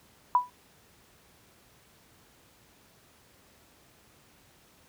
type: tone with exponential decay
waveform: sine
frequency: 987.8 Hz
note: B5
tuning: in tune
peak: -15 dBFS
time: 0.35-0.5 s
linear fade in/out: 1 ms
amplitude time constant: 32 ms
effects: pink hiss -60 dBFS RMS until 4.88 s + high-pass 60 Hz 12 dB/octave